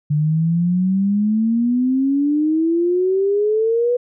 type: exponential sweep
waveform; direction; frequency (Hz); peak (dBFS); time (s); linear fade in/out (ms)
sine; up; 146.83 to 493.9; -14; 0.1-3.97; 10
effects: none